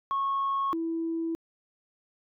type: tone pair in turn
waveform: sine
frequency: 1097 / 329.2 Hz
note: C#6 / E4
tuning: -18 / -2 cents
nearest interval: octave + major sixth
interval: 2084 cents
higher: first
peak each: -24 / -27 dBFS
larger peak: first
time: 0.11-0.73 / 0.73-1.35 s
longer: neither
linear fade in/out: 0 ms
effects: tanh soft clip ceiling -22 dBFS